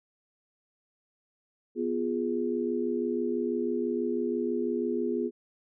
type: chord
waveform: sine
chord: F diminished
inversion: second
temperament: equal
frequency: 246.9 / 349.2 / 415.3 Hz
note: Cb4 / F4 / Ab4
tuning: 0 / 0 / 0 cents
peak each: -31 dBFS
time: 1.75-5.31 s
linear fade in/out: 50 ms
effects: none